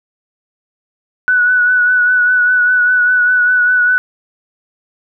sine tone with vibrato, 1480 Hz, F#6, in tune, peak -8 dBFS, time 1.28-3.98 s, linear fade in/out 0 ms, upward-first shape triangle, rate 5 Hz, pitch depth 33 cents each way, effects none

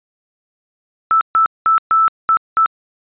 sine tone bursts at uneven times, 1318.5 Hz, E6, in tune, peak -9 dBFS, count 6, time 1.11-1.21 / 1.35-1.46 / 1.66-1.78 / 1.91-2.08 / 2.29-2.37 / 2.57-2.66 s, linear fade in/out 0 ms, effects resampled to 8000 Hz

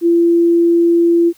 sine tone, 340 Hz, F4, 46 cents flat, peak -8 dBFS, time 0.01-1.33 s, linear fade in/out 50 ms, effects white hiss -50 dBFS RMS until 1.37 s

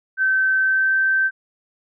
sine tone with pitch glide, 1541 to 1553.5 Hz, G6 to G6, -30 to -16 cents, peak -15 dBFS, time 0.17-1.31 s, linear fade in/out 50 ms, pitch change +14 cents, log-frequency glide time 0.59-0.95 s, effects none

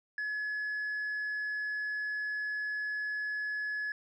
sine tone, 1700 Hz, G#6, 40 cents sharp, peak -30 dBFS, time 0.18-3.92 s, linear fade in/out 2 ms, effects tanh soft clip ceiling -31 dBFS

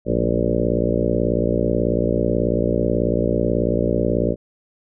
harmonic tone with a mistuned harmonic, 58.27 Hz, A#1, in tune, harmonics 1 / 2 / 3 / 4 / 5 / 6 / 7 / 8 / 9 / 10, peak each -26 / -26 / -26 / -26 / -26 / -26 / -26 / -26 / -26 / -26 dBFS, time 0.05-4.36 s, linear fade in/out 50 ms, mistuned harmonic 3, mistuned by +75 cents, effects none

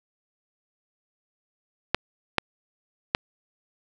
clicks, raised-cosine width 0.3 ms, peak -3 dBFS, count 3, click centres 1.946 / 2.383 / 3.149 s, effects none

